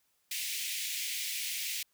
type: high-pass noise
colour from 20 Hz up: pink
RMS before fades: -36 dBFS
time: 0.31-1.83 s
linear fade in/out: 5 ms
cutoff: 2100 Hz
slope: 48 dB/octave
effects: white hiss -74 dBFS RMS until 1.93 s